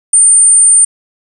sine tone, 8960 Hz, C#9, 18 cents sharp, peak -3 dBFS, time 0.13-0.85 s, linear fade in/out 5 ms, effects 7-bit

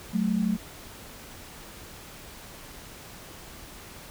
sine tone pair together, 187.62 / 220 Hz, F#3 / A3, +24 / 0 cents, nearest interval minor third, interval 276 cents, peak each -26 / -25 dBFS, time 0.13-0.57 s, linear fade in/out 20 ms, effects pink hiss -45 dBFS RMS until 4.1 s

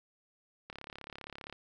click train, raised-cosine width 0.3 ms, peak -28 dBFS, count 30, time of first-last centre 0.7-1.526 s, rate 35.1 Hz, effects none

